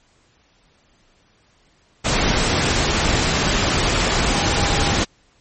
sine tone in noise, 809 Hz, G#5, 46 cents flat, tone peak -27 dBFS, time 4.29-4.98 s, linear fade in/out 20 ms, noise pink, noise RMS -18 dBFS, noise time 2.04-5.05 s, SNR -12 dB, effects pink hiss -58 dBFS RMS until 5.4 s + MP3 32 kbps

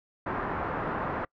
white low-pass noise, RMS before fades -32 dBFS, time 0.26-1.25 s, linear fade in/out 5 ms, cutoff 1400 Hz, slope 24 dB/octave, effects noise-tail reverb RT60 0.1 s tail -26 dB re dry

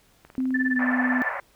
click train, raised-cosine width 0.5 ms, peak -31 dBFS, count 14, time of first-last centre 0.25-0.917 s, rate 19.5 Hz
sine tone with pitch glide, 259.2 to 252.1 Hz, C4 to B3, -16 to +36 cents, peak -22 dBFS, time 0.38-1.22 s, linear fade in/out 0 ms, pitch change -48 cents, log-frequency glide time 0.69-0.77 s
sine tone with tremolo, 1760 Hz, A6, in tune, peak -21 dBFS, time 0.54-1.32 s, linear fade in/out 5 ms, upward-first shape sine, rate 18 Hz, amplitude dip 100%
pink band-pass noise, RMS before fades -31 dBFS, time 0.79-1.4 s, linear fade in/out 2 ms, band 570 to 2100 Hz, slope 48 dB/octave
effects pink hiss -60 dBFS RMS until 1.55 s

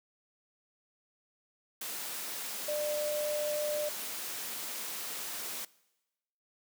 sine tone in noise, 597 Hz, D5, 28 cents sharp, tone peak -31 dBFS, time 2.68-3.89 s, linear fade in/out 5 ms, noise white, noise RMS -39 dBFS, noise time 1.81-5.65 s, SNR +5 dB, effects noise-tail reverb RT60 1.0 s tail -22 dB re dry + high-pass 200 Hz 12 dB/octave

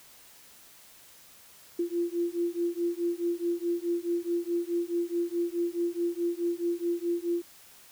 sine beating tone pair, 342 / 346.7 Hz, F4 / F4, -36 / -13 cents, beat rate 4.7 Hz, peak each -30 dBFS, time 1.79-7.42 s, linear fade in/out 5 ms, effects white hiss -54 dBFS RMS until 7.91 s

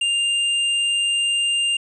triangle tone with hard clipping, 2799 Hz, F7, 3 cents sharp, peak -19 dBFS, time 0.01-1.77 s, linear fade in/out 5 ms, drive 17 dB, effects resampled to 22050 Hz

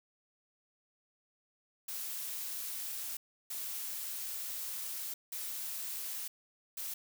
blue noise bursts at uneven times, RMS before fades -40 dBFS, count 4, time 1.88-3.17 / 3.5-5.14 / 5.32-6.28 / 6.77-6.94 s, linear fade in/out 5 ms, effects none

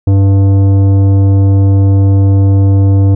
sine tone with tanh clipping, 98 Hz, G2, in tune, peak -6 dBFS, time 0.07-3.15 s, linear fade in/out 5 ms, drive 12 dB, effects none

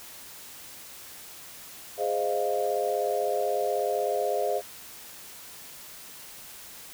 sine chord, F minor seventh, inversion first, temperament equal, 415.3 / 523.3 / 622.3 / 698.5 Hz, Ab4 / C5 / Eb5 / F5, 0 / 0 / 0 / 0 cents, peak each -30 dBFS, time 1.97-4.62 s, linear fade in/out 50 ms, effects white hiss -45 dBFS RMS until 6.93 s

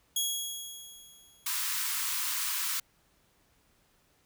15% pulse tone with exponential decay, 3322 Hz, G#7, in tune, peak -19 dBFS, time 0.16-1.64 s, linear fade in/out 5 ms, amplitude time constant 320 ms
white high-pass noise, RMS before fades -32 dBFS, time 1.46-2.8 s, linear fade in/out 5 ms, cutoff 930 Hz, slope 96 dB/octave
effects pink hiss -68 dBFS RMS until 4.25 s

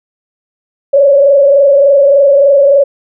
sine tone with frequency modulation, 560 Hz, C#5, 18 cents sharp, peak -3 dBFS, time 0.93-2.84 s, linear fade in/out 10 ms, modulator 23.4 Hz, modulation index 0.86, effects none

